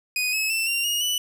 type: tone with pitch steps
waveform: sawtooth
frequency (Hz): 2489 / 2578 / 2671 / 2767 / 2866 / 2968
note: D#7 / E7 / E7 / F7 / F7 / F#7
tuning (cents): 0 / -39 / +22 / -17 / +44 / +5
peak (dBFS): -19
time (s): 0.16-1.18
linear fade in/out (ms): 2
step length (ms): 170
effects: none